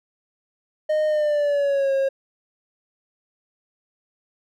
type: tone with pitch glide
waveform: triangle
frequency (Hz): 615 to 541.6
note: D#5 to C#5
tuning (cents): -20 to -40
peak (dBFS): -16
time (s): 0.89-2.09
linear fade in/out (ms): 10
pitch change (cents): -220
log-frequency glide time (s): 1.07-1.93
effects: none